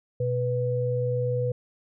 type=tone pair together; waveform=sine; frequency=123.47 / 493.9 Hz; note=B2 / B4; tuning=0 / 0 cents; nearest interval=2 octaves; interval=2400 cents; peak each=-26 dBFS; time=0.2-1.52 s; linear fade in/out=5 ms; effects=none